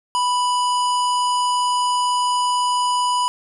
harmonic tone, 987.8 Hz, B5, in tune, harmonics 1 / 3 / 5 / 7 / 9 / 10, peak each -17 / -27 / -31 / -34 / -36 / -37 dBFS, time 0.15-3.28 s, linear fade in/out 0 ms, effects 10-bit

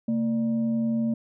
sine tone with frequency modulation, 227.4 Hz, A#3, 43 cents flat, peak -22 dBFS, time 0.08-1.14 s, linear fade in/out 5 ms, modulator 363 Hz, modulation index 0.35, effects none

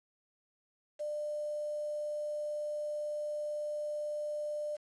sine tone with quantisation, 597 Hz, D5, 28 cents sharp, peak -34 dBFS, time 0.99-4.77 s, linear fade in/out 20 ms, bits 9, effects resampled to 22050 Hz

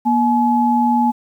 sine tone pair together, 239 / 851.7 Hz, A#3 / G#5, +43 / +43 cents, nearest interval octave + minor seventh, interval 2200 cents, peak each -15 dBFS, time 0.05-1.12 s, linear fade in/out 20 ms, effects 8-bit

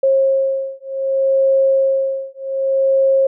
sine beating tone pair, 538 / 538.65 Hz, C5 / C#5, +48 / -50 cents, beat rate 0.65 Hz, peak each -16 dBFS, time 0.03-3.27 s, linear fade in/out 5 ms, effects none

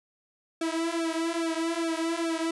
sawtooth tone with flanger, 330 Hz, E4, 2 cents sharp, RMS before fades -29 dBFS, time 0.61-2.51 s, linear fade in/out 5 ms, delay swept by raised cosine 0.99 to 4.89 ms, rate 2.4 Hz, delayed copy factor -1, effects resampled to 24000 Hz

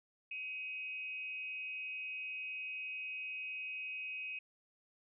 sine tone with amplitude modulation, 2527 Hz, D#7, 26 cents sharp, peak -37 dBFS, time 0.31-4.39 s, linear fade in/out 5 ms, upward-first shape sine, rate 269 Hz, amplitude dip 60%, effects none

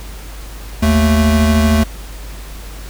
square tone pair together, 77.73 / 220 Hz, D#2 / A3, -1 / 0 cents, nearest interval octave + tritone, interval 1801 cents, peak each -13 dBFS, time 0.82-1.84 s, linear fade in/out 10 ms, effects added 50 Hz sine -28 dBFS peak until 2.89 s + pink hiss -36 dBFS RMS until 2.89 s

